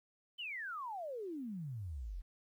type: exponential sweep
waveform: sine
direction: down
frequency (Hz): 3113 to 38.89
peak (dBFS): -40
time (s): 0.38-2.22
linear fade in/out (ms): 20
effects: 12-bit